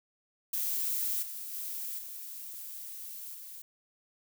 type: noise with level steps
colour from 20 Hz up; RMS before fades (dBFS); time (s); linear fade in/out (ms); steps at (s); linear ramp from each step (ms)
violet; -32 / -41 / -38 / -43 / -46; 0.53-3.62; 5; 1.22 / 1.53 / 1.98 / 3.34; 10
effects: none